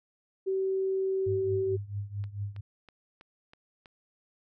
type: tone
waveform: sine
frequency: 382.9 Hz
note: G4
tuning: 41 cents flat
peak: -26 dBFS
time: 0.46-1.77 s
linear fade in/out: 20 ms
type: tone with tremolo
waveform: sine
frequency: 101.4 Hz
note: G#2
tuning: 41 cents flat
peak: -29 dBFS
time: 1.26-2.61 s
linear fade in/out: 10 ms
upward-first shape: triangle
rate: 4.5 Hz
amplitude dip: 90%
type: click train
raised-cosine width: 0.3 ms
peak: -35 dBFS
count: 6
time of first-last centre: 2.24-3.858 s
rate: 3.09 Hz
effects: none